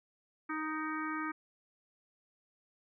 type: harmonic tone with a mistuned harmonic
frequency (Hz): 311.1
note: D#4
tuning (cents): 0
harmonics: 1 / 3 / 4 / 5 / 6 / 7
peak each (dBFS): -38 / -45 / -39 / -43 / -45 / -47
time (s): 0.49-1.32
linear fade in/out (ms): 10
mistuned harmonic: 7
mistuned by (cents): +63
effects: none